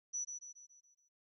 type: tone with echo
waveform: sine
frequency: 5920 Hz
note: F#8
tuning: in tune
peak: -36 dBFS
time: 0.13-0.25 s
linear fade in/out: 20 ms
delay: 140 ms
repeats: 6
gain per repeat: -6 dB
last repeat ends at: 1.09 s
effects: none